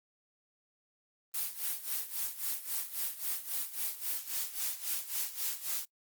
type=noise with tremolo; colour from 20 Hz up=blue; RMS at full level=-33 dBFS; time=1.34-5.85 s; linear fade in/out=2 ms; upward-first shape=sine; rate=3.7 Hz; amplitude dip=80%; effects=noise-tail reverb RT60 0.1 s tail -22 dB re dry + Opus 32 kbps